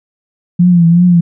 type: tone with vibrato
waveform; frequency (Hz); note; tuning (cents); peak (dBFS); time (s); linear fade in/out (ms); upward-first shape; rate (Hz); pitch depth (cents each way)
sine; 172.9; F3; -17; -4; 0.59-1.21; 10; triangle; 2.7; 77
effects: none

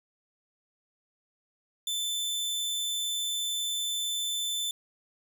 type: tone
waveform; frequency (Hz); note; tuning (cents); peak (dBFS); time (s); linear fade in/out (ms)
sawtooth; 3529; A7; +4; -26; 1.87-4.71; 2
effects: 10-bit

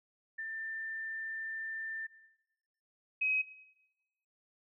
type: tone pair in turn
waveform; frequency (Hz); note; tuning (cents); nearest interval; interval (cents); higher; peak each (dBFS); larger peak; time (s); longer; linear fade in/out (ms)
sine; 1787 / 2537; A6 / D#7; +26 / +33; tritone; 607; second; -37 / -28; second; 0.38-2.07 / 3.21-3.42; first; 10
effects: noise-tail reverb RT60 1.0 s tail -17 dB re dry

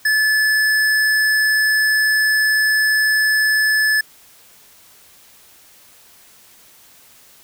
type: tone with tanh clipping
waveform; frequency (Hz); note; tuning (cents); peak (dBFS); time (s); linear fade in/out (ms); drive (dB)
sine; 1731; A6; -29; -15; 0.05-4.01; 5; 18
effects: white hiss -48 dBFS RMS until 7.43 s

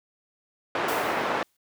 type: band-pass noise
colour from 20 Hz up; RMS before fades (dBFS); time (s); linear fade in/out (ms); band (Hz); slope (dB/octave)
pink; -27; 0.75-1.43; 2; 410 to 1800; 12
type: noise with exponential decay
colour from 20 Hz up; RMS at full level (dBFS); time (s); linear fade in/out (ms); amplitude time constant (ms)
white; -34; 0.88-1.57; 5; 150
effects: none

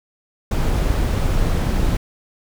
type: noise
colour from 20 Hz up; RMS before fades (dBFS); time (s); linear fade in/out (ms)
brown; -18; 0.51-1.97; 5
effects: none

